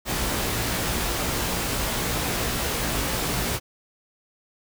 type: noise with comb filter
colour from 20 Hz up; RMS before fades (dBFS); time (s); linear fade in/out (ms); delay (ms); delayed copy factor
pink; -26; 0.05-3.6; 50; 17; +0.55
effects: none